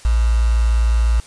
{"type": "tone with quantisation", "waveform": "sine", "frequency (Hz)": 57, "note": "A#1", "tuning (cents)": -38, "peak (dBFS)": -12, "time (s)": [0.05, 1.2], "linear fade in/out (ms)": 0, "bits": 5, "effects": ["white hiss -43 dBFS RMS until 1.26 s", "resampled to 22050 Hz"]}